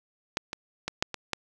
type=clicks; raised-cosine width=0.2 ms; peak=-9 / -16 / -13 / -6 / -16 / -10 dBFS; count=6; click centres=0.371 / 0.531 / 0.88 / 1.025 / 1.143 / 1.333 s; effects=none